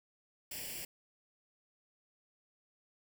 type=noise with comb filter; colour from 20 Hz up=white; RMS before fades=-43 dBFS; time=0.51-0.85 s; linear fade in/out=5 ms; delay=0.39 ms; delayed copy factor=+0.8; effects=none